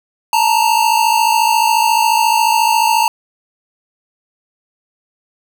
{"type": "tone pair together", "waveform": "square", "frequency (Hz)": [880, 934.2], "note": ["A5", "A#5"], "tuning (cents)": [0, 3], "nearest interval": "minor second", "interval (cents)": 103, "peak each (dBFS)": -14, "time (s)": [0.33, 3.08], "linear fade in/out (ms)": 2, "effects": []}